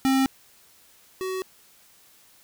square tone pair in turn, 266.4 / 375.4 Hz, C4 / F#4, +31 / +25 cents, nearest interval tritone, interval 594 cents, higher second, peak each -19 / -28 dBFS, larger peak first, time 0.05-0.26 / 1.21-1.42 s, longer neither, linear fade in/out 0 ms, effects white hiss -56 dBFS RMS until 2.43 s

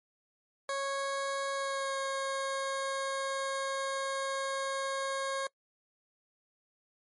20% pulse tone with pitch glide, 550 to 542.1 Hz, C#5 to C#5, -14 to -39 cents, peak -27 dBFS, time 0.69-5.47 s, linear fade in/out 2 ms, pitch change -25 cents, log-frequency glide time 1.54-1.97 s, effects noise-tail reverb RT60 0.1 s tail -24 dB re dry + MP3 48 kbps

